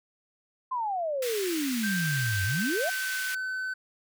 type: exponential two-way sweep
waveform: sine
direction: down then up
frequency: 1056 to 92.5 to 756 Hz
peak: -27 dBFS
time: 0.71-2.9 s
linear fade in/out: 10 ms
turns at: 2.44 s
type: high-pass noise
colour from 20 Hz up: pink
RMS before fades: -36 dBFS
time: 1.22-3.35 s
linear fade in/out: 5 ms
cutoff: 1600 Hz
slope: 24 dB/octave
type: tone with pitch glide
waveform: triangle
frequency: 1568 to 1518.1 Hz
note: G6 to F#6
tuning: 0 to +44 cents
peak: -28 dBFS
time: 1.83-3.74 s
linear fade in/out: 10 ms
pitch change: -56 cents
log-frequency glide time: 2.09-3.31 s
effects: none